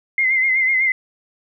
sine tone with vibrato, 2084 Hz, C7, 7 cents flat, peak -14 dBFS, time 0.18-0.92 s, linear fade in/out 2 ms, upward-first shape sine, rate 8 Hz, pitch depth 49 cents each way, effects none

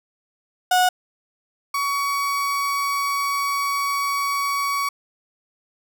35% pulse tone pair in turn, 731 / 1126.8 Hz, F#5 / C#6, -21 / +28 cents, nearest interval perfect fifth, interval 749 cents, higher second, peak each -13 / -19 dBFS, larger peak first, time 0.71-0.89 / 1.74-4.89 s, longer second, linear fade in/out 5 ms, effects none

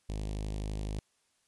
sawtooth tone with notch filter, 51.91 Hz, G#1, in tune, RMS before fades -36 dBFS, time 0.09-0.99 s, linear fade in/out 0 ms, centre 1400 Hz, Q 0.65, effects white hiss -73 dBFS RMS until 1.47 s + resampled to 24000 Hz

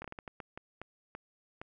slowing click train, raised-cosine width 0.5 ms, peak -27 dBFS, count 11, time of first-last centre 0.02-1.615 s, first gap 24 ms, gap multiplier 1.39, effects none

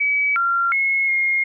sine tone with pitch steps, 2281 / 1378 / 2173 / 2140 Hz, C#7 / F6 / C#7 / C7, +49 / -24 / -35 / +38 cents, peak -16 dBFS, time 0-1.44 s, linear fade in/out 10 ms, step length 360 ms, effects none

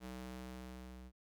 sawtooth ring-modulated tone, 126.2 Hz, B2, 38 cents sharp, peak -40 dBFS, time 0-1.12 s, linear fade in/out 50 ms, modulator 62.9 Hz, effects none

